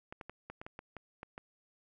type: clicks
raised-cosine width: 0.5 ms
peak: -29 dBFS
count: 10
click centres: 0.125 / 0.212 / 0.296 / 0.5 / 0.615 / 0.665 / 0.791 / 0.967 / 1.231 / 1.379 s
effects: none